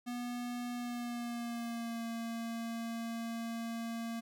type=tone with pitch glide; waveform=square; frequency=243.3 to 230 Hz; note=B3 to A#3; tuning=-26 to -23 cents; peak=-38 dBFS; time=0.06-4.21 s; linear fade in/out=20 ms; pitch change=-97 cents; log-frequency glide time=0.74-2.05 s; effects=none